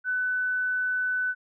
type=tone; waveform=sine; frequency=1500 Hz; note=F#6; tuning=23 cents sharp; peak=-24 dBFS; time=0.04-1.35 s; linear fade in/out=50 ms; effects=none